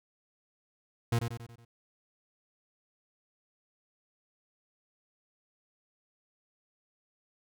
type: tone with echo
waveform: 40% pulse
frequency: 117.2 Hz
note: A#2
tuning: 10 cents sharp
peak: -24 dBFS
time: 1.12-1.19 s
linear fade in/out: 5 ms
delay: 92 ms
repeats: 5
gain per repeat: -6 dB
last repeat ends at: 1.65 s
effects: none